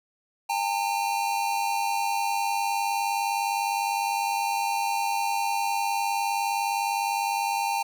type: tone pair together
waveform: square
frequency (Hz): 805.3 / 905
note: G5 / A5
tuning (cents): +46 / +48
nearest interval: major second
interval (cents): 202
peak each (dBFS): -28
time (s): 0.49-7.83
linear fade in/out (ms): 10
effects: none